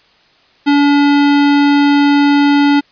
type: tone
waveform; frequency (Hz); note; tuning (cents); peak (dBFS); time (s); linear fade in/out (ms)
square; 286.4; D4; -43; -8; 0.66-2.81; 20
effects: white hiss -50 dBFS RMS until 2.91 s + resampled to 11025 Hz